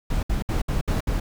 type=noise bursts; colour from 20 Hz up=brown; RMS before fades=-23 dBFS; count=6; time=0.1-1.2 s; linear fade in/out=5 ms; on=130 ms; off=64 ms; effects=none